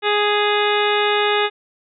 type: harmonic tone with a mistuned harmonic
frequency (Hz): 415.3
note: G#4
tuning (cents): 0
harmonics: 1 / 2 / 3 / 4 / 5 / 6 / 7 / 8 / 9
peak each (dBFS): -19 / -22 / -24 / -25 / -26 / -27 / -27 / -28 / -29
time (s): 0.02-1.5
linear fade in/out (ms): 50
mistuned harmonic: 8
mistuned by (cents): +72
effects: none